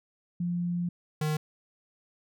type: tone pair in turn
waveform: sine / square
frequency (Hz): 174.61 / 153.28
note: F3 / D#3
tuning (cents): 0 / -26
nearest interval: major second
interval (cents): 226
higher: first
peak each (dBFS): -27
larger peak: neither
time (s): 0.4-0.89 / 1.21-1.37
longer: first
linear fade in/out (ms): 5
effects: none